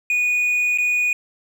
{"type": "tone with dropouts", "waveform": "triangle", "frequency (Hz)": 2464, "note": "D#7", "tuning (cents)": -17, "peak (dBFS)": -15, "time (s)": [0.1, 1.13], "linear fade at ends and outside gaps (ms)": 2, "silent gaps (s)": [0.776, 0.784], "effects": []}